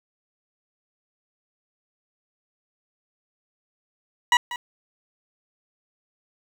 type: tone with echo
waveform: 20% pulse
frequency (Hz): 969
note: B5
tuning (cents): -33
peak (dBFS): -9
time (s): 4.32-4.37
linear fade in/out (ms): 2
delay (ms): 190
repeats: 1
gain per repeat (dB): -15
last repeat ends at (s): 4.56
effects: low-pass 6000 Hz 12 dB/octave + 7-bit